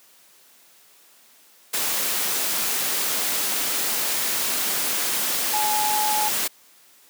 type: tone in noise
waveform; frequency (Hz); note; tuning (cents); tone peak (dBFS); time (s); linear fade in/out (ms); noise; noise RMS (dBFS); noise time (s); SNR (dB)
sine; 848; G#5; +36; -22; 5.53-6.29; 10; white; -24; 1.73-6.48; -1
effects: white hiss -54 dBFS RMS until 7.09 s + high-pass 200 Hz 12 dB/octave